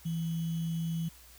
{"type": "tone with sample-and-hold", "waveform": "sine", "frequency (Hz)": 164.81, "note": "E3", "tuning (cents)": 0, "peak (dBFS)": -30, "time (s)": [0.05, 1.09], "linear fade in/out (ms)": 10, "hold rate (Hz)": 3150, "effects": ["added 60 Hz sine -57 dBFS peak until 1.38 s", "white hiss -56 dBFS RMS until 1.38 s"]}